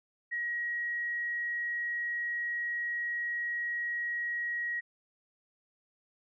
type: tone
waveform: sine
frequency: 1900 Hz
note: A#6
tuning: 33 cents sharp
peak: -31 dBFS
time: 0.31-4.81 s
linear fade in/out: 20 ms
effects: none